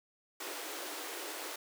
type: high-pass noise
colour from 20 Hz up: pink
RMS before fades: -42 dBFS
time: 0.4-1.56 s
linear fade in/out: 5 ms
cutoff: 290 Hz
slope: 96 dB/octave
effects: none